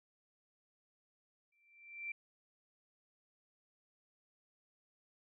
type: tone with exponential growth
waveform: sine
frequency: 2349 Hz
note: D7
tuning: in tune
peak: -37 dBFS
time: 1.52-2.12 s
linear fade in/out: 5 ms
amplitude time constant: 130 ms
effects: none